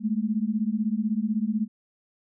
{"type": "beating tone pair", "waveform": "sine", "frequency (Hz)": [207.7, 223.7], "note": ["G#3", "A3"], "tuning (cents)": [0, 29], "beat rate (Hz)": 16, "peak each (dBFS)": -26, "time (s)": [0, 1.68], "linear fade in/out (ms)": 50, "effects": []}